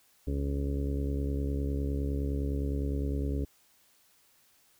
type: harmonic tone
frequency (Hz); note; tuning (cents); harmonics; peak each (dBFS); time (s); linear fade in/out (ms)
69.8; C#2; +13; 1 / 2 / 3 / 4 / 5 / 6 / 7 / 8; -30 / -37 / -45 / -36 / -48 / -40 / -46 / -50; 0.27-3.45; 5
effects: white hiss -65 dBFS RMS until 4.79 s